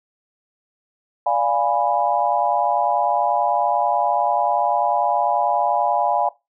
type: chord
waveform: sine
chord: D diminished seventh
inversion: none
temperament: equal with one note detuned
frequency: 587.3 / 698.5 / 827.7 / 987.8 Hz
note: D5 / F5 / Ab5 / Cb6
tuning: 0 / 0 / -6 / 0 cents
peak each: -24 / -21 / -20 / -24 dBFS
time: 1.26-6.29 s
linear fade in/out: 5 ms
effects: noise-tail reverb RT60 0.2 s tail -18 dB re dry